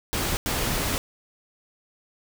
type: noise bursts at uneven times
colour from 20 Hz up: pink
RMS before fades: -26 dBFS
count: 2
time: 0.13-0.37 / 0.46-0.98 s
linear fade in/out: 0 ms
effects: none